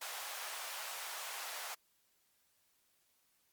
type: high-pass noise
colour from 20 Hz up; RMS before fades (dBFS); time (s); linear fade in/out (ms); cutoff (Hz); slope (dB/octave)
pink; -44; 0.01-1.75; 10; 680; 24
effects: white hiss -75 dBFS RMS until 3.52 s + Opus 48 kbps